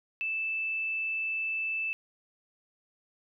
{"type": "tone", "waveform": "sine", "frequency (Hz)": 2637, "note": "E7", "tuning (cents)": 0, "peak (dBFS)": -29, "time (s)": [0.21, 1.93], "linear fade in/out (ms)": 0, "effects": []}